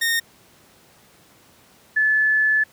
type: tone pair in turn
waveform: sawtooth / sine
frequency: 1842 / 1731.4 Hz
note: A#6 / A6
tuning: -21 / -28 cents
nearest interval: minor second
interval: 107 cents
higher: first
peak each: -15 dBFS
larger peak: neither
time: 0.01-0.2 / 1.96-2.64 s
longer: second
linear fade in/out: 10 ms
effects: pink hiss -53 dBFS RMS until 2.72 s + high-pass 100 Hz 12 dB/octave